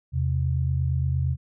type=tone pair together; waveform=sine; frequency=82.41 / 131.12 Hz; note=E2 / C3; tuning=0 / +4 cents; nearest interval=minor sixth; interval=804 cents; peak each=-24 dBFS; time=0.12-1.37 s; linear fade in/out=50 ms; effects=none